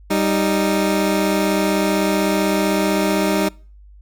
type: tone pair together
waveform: 20% pulse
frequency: 195.46 / 311.1 Hz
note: G3 / D#4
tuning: -5 / 0 cents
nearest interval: minor sixth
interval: 805 cents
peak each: -14 dBFS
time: 0.1-3.49 s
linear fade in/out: 10 ms
effects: noise-tail reverb RT60 0.4 s tail -25 dB re dry + added 50 Hz sine -41 dBFS peak until 4.01 s